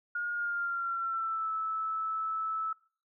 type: tone with pitch glide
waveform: sine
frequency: 1427 to 1308.6 Hz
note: F6 to E6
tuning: +37 to -13 cents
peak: -30 dBFS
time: 0.15-2.73 s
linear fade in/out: 5 ms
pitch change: -150 cents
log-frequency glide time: 0.33-1.51 s
effects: noise-tail reverb RT60 0.5 s tail -23 dB re dry